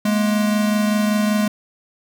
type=tone pair together; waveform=square; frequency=210.1 / 235.3 Hz; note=G#3 / A#3; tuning=+20 / +16 cents; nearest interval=major second; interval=196 cents; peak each=-17 / -26 dBFS; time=0.05-1.48 s; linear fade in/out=5 ms; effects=none